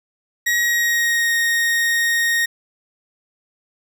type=tone with pitch glide; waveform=40% pulse; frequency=1900 to 1862 Hz; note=A#6 to A#6; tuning=+33 to -2 cents; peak=-15 dBFS; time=0.46-2.46 s; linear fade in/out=10 ms; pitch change=-35 cents; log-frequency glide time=0.59-1.34 s; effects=none